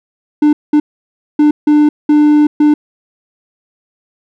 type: tone bursts at uneven times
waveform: triangle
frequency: 298.3 Hz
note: D4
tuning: 27 cents sharp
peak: -3 dBFS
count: 6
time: 0.42-0.53 / 0.73-0.8 / 1.39-1.51 / 1.67-1.89 / 2.09-2.47 / 2.6-2.74 s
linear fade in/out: 5 ms
effects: none